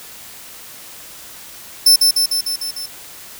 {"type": "tone with echo", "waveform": "sawtooth", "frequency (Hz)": 5300, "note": "E8", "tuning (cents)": 9, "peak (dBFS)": -4, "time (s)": [1.86, 1.96], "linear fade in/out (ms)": 5, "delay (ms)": 150, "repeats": 6, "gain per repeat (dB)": -3, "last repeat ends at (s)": 2.86, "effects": ["white hiss -37 dBFS RMS until 3.39 s"]}